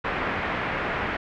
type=low-pass noise; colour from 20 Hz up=white; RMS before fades=-28 dBFS; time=0.04-1.17 s; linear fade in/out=10 ms; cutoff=2100 Hz; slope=24 dB/octave; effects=none